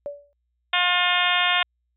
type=tone with exponential decay; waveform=sine; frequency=575 Hz; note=D5; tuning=37 cents flat; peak=-25 dBFS; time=0.06-0.33 s; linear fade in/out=0 ms; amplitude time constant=58 ms
type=harmonic tone; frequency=356.5 Hz; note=F4; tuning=36 cents sharp; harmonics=2 / 3 / 4 / 5 / 6 / 7 / 8 / 9 / 10; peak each=-27 / -27 / -27 / -27 / -27 / -27 / -27 / -27 / -27 dBFS; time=0.73-1.63 s; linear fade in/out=5 ms
effects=added 60 Hz sine -70 dBFS peak until 1.96 s

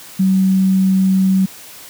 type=tone; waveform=sine; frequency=190 Hz; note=F#3; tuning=46 cents sharp; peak=-10 dBFS; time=0.19-1.46 s; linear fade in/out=10 ms; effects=white hiss -37 dBFS RMS until 1.89 s + high-pass 60 Hz 12 dB/octave

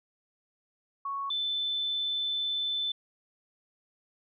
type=tone pair in turn; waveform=sine; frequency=1108.7 / 3522 Hz; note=C#6 / A7; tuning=0 / +1 cents; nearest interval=octave + minor sixth; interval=2001 cents; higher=second; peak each=-31 / -28 dBFS; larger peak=second; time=1.05-1.3 / 1.3-2.92 s; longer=second; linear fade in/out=5 ms; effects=none

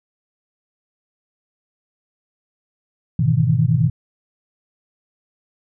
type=chord; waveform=sine; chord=E major seventh; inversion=first; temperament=equal; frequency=103.83 / 123.47 / 155.56 / 164.81 Hz; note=G#2 / B2 / D#3 / E3; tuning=0 / 0 / 0 / 0 cents; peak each=-22 / -17 / -18 / -21 dBFS; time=3.19-3.9 s; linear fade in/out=5 ms; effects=none

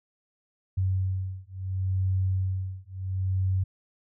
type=beating tone pair; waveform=sine; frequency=93.9 / 94.62 Hz; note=F#2 / F#2; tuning=+26 / +39 cents; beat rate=0.72 Hz; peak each=-28 dBFS; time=0.77-3.64 s; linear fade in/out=10 ms; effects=none

